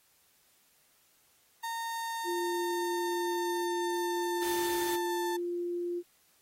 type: tone with pitch glide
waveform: 35% pulse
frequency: 918 to 886.7 Hz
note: A#5 to A5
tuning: -27 to +13 cents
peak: -32 dBFS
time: 1.63-5.37 s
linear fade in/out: 10 ms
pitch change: -60 cents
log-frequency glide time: 1.84-5.22 s
type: tone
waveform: sine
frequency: 349.2 Hz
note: F4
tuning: in tune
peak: -31 dBFS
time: 2.24-6.03 s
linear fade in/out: 50 ms
type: noise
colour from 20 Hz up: white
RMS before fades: -40 dBFS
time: 4.42-4.96 s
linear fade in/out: 5 ms
effects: white hiss -67 dBFS RMS until 6.41 s + AAC 48 kbps